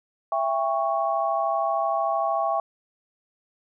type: chord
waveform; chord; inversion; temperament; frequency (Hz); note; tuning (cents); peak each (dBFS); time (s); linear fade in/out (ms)
sine; C# diminished; first; just; 665.2 / 798.3 / 1108.7; E5 / G5 / C#6; +16 / +31 / 0; -25 / -26 / -27; 0.32-2.6; 2
effects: none